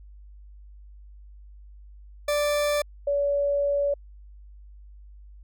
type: tone pair in turn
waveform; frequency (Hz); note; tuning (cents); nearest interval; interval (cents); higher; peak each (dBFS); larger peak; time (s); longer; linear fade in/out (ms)
40% pulse / sine; 587.3 / 569.6; D5 / C#5; 0 / +47; minor second; 53; first; -21; neither; 2.28-2.82 / 3.07-3.94; second; 5
effects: added 50 Hz sine -44 dBFS peak until 5.43 s